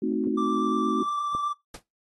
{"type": "chord", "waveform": "sine", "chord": "A diminished seventh", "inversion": "none", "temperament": "equal", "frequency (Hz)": [220, 261.6, 311.1, 370], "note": ["A3", "C4", "Eb4", "Gb4"], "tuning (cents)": [0, 0, 0, 0], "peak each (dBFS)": -29, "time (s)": [0.02, 1.03], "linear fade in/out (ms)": 5}
{"type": "tone with vibrato", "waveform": "triangle", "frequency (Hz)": 1171, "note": "D6", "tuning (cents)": -5, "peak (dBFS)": -25, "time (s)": [0.37, 1.53], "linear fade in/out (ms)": 10, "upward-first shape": "sine", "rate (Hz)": 8.4, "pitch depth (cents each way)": 10}
{"type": "click", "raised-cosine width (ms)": 2, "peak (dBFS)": -25, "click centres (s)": 1.35}
{"type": "noise with exponential decay", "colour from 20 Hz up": "pink", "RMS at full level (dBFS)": -35, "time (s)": [1.74, 1.83], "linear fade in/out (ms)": 5, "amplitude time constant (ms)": 18}
{"effects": ["noise-tail reverb RT60 0.2 s tail -21 dB re dry", "AAC 32 kbps"]}